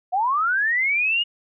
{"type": "linear sweep", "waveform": "sine", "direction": "up", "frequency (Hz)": [698.5, 2900], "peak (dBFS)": -18, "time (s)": [0.12, 1.24], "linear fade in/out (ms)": 20, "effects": []}